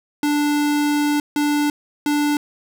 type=tone bursts at uneven times; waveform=square; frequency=293.7 Hz; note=D4; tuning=in tune; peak=-17 dBFS; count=3; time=0.23-1.2 / 1.36-1.7 / 2.06-2.37 s; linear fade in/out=2 ms; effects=none